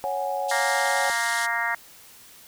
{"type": "chord", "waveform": "sine", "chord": "C# suspended fourth", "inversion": "none", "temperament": "equal", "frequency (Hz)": [554.4, 740, 830.6], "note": ["C#5", "F#5", "G#5"], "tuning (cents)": [0, 0, 0], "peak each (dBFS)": -29, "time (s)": [0.04, 1.1], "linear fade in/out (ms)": 0}
{"type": "band-pass noise", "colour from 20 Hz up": "pink", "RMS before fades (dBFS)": -33, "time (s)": [0.48, 1.47], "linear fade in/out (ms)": 20, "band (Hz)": [3100, 11000], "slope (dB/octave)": 48}
{"type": "harmonic tone", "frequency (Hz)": 233.1, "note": "A#3", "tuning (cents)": 0, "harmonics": [3, 4, 5, 6, 7, 8, 9], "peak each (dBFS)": [-33, -30, -34, -32, -31, -27, -33], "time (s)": [0.51, 1.75], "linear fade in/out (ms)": 5}
{"effects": ["white hiss -49 dBFS RMS until 2.47 s"]}